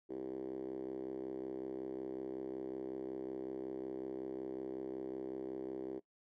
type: tone with band-pass filter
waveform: 5% pulse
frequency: 65.41 Hz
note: C2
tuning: in tune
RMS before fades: -43 dBFS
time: 0.09-6 s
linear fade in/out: 20 ms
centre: 360 Hz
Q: 6.5
effects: noise-tail reverb RT60 0.1 s tail -19 dB re dry